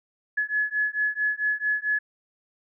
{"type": "beating tone pair", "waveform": "sine", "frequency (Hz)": [1700, 1704.5], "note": ["G#6", "G#6"], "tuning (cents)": [40, 45], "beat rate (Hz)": 4.5, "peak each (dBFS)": -26, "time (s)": [0.37, 1.99], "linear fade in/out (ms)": 10, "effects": []}